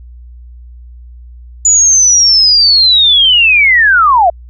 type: linear sweep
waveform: sine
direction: down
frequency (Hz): 6980 to 648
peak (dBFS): -4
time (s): 1.65-4.3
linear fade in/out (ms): 5
effects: added 60 Hz sine -30 dBFS peak until 4.49 s